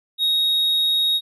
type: tone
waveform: triangle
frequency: 3762 Hz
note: A#7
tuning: 15 cents sharp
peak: -15 dBFS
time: 0.18-1.21 s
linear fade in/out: 50 ms
effects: resampled to 32000 Hz